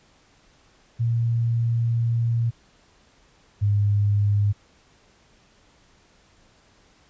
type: tone pair in turn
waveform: sine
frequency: 116.54 / 102.4 Hz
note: A#2 / G#2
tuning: 0 / -24 cents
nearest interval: major second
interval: 224 cents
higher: first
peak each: -19 / -17 dBFS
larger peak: second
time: 0.99-2.51 / 3.61-4.53 s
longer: first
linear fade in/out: 20 ms
effects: pink hiss -58 dBFS RMS until 7.09 s + resampled to 16000 Hz